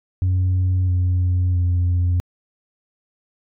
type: tone with pitch steps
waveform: sine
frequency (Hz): 92 / 90.26 / 88.56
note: F#2 / F#2 / F2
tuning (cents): -9 / -42 / +25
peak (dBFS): -13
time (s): 0.22-2.2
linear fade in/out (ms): 0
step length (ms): 660
effects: tanh soft clip ceiling -14 dBFS